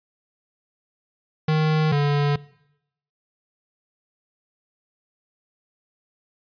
square tone pair in turn, 155.56 / 144.52 Hz, D#3 / D3, 0 / -27 cents, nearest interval minor second, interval 127 cents, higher first, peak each -18 dBFS, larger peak neither, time 1.48-1.92 / 1.92-2.36 s, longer neither, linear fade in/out 5 ms, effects noise-tail reverb RT60 0.8 s tail -21 dB re dry + resampled to 11025 Hz

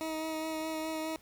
20% pulse tone with vibrato, 316.8 Hz, D#4, 31 cents sharp, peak -29 dBFS, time 0.01-1.16 s, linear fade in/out 0 ms, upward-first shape sine, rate 4.8 Hz, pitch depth 15 cents each way, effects pink hiss -61 dBFS RMS until 1.21 s

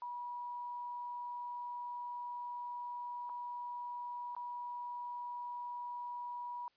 sine tone with dropouts, 970 Hz, B5, 31 cents flat, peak -40 dBFS, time 0.02-6.68 s, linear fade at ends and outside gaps 1 ms, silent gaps 3.293-3.297 / 4.35-4.365 s, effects white hiss -75 dBFS RMS until 6.76 s + resampled to 11025 Hz

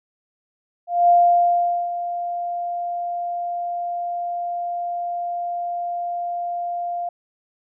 sine tone with ADSR envelope, 698.5 Hz, F5, in tune, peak -10 dBFS, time 0.87-7.09 s, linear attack 220 ms, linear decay 800 ms, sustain -13 dB, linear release 4 ms, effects none

